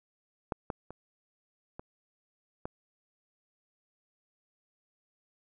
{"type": "clicks", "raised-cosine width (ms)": 1, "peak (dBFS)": [-17, -19, -29, -27, -22], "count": 5, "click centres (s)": [0.522, 0.702, 0.906, 1.795, 2.655], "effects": []}